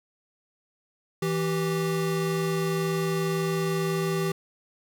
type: tone pair together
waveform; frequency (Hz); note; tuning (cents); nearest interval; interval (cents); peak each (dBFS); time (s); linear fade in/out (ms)
square; 163.7 / 389.3; E3 / G4; -12 / -12; octave + minor third; 1500; -28; 1.22-4.32; 5
effects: none